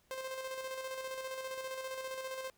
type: tone with tremolo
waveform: sawtooth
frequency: 524 Hz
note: C5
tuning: 2 cents sharp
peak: -34 dBFS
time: 0.11-2.5 s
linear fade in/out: 0 ms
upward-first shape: square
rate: 15 Hz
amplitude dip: 40%
effects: pink hiss -71 dBFS RMS until 2.57 s